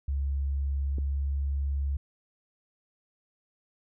sine tone with pitch glide, 69.3 to 69.7 Hz, C#2 to C#2, 0 to +10 cents, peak -26 dBFS, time 0.08-1.97 s, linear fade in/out 5 ms, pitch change +10 cents, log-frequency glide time 0.91-1.29 s
click, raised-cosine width 3 ms, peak -25 dBFS, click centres 0.984 s
effects none

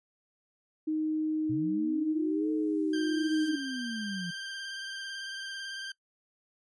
sine tone, 311.1 Hz, D#4, in tune, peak -27 dBFS, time 0.87-3.56 s, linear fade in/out 10 ms
sine linear two-way sweep, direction up then down, 116.54 to 443.7 to 168.9 Hz, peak -34 dBFS, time 1.49-4.31 s, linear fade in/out 10 ms, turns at 2.51 s
violet noise with exponential growth, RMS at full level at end -47 dBFS, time 1.78-3.49 s, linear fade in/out 0 ms, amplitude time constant 370 ms
20% pulse tone with vibrato, 1578 Hz, G6, 11 cents sharp, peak -32 dBFS, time 2.93-5.92 s, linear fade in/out 5 ms, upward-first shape square, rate 18 Hz, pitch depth 18 cents each way
effects noise-tail reverb RT60 0.1 s tail -21 dB re dry + resampled to 22050 Hz

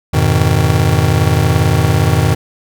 square chord, F half-diminished seventh, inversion none, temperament just, 87.31 / 104.77 / 125.72 / 157.15 Hz, F2 / Ab2 / Cb3 / Eb3, 0 / +16 / +31 / +18 cents, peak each -16 dBFS, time 0.13-2.35 s, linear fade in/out 10 ms, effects none

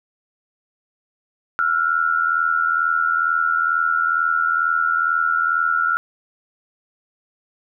sine tone pair together, 1345 / 1427.2 Hz, E6 / F6, +34 / +37 cents, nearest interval minor second, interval 103 cents, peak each -19 dBFS, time 1.59-5.97 s, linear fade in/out 0 ms, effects none

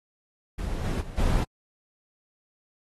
brown noise with level steps, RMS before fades -30 / -26 / -38 / -23 dBFS, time 0.58-1.44 s, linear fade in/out 10 ms, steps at 0.83 / 1 / 1.17 s, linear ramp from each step 20 ms, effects AAC 32 kbps

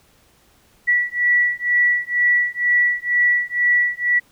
sine beating tone pair, 1947 / 1949.1 Hz, B6 / B6, -25 / -23 cents, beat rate 2.1 Hz, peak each -18 / -18 dBFS, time 0.87-4.2 s, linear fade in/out 20 ms, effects pink hiss -56 dBFS RMS until 4.31 s

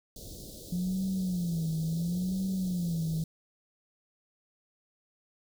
pink band-stop noise, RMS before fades -45 dBFS, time 0.16-3.24 s, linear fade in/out 2 ms, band 610 to 3700 Hz, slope 48 dB/octave
sine tone with vibrato, 174.61 Hz, F3, in tune, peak -28 dBFS, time 0.72-3.24 s, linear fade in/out 5 ms, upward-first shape sine, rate 0.72 Hz, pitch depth 150 cents each way
effects none

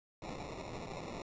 violet noise with sample-and-hold, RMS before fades -44 dBFS, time 0.22-1.22 s, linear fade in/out 2 ms, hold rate 1575 Hz, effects resampled to 16000 Hz

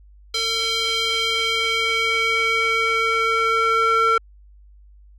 square tone with band-pass filter sweep, 452 Hz, A4, 47 cents sharp, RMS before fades -20 dBFS, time 0.34-4.18 s, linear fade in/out 5 ms, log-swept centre 4000 to 1400 Hz, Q 2.4, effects added 50 Hz sine -45 dBFS peak until 5.18 s

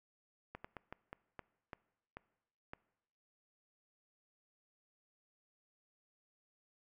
slowing click train, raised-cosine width 0.5 ms, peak -30 dBFS, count 9, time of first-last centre 0.55-2.735 s, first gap 95 ms, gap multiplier 1.29, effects noise-tail reverb RT60 0.9 s tail -22 dB re dry

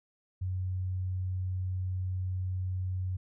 sine tone, 92.5 Hz, F#2, in tune, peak -30 dBFS, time 0.41-3.17 s, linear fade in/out 10 ms, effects none

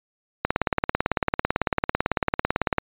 click train, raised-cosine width 0.5 ms, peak -5 dBFS, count 43, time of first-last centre 0.45-2.783 s, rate 18 Hz, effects resampled to 8000 Hz

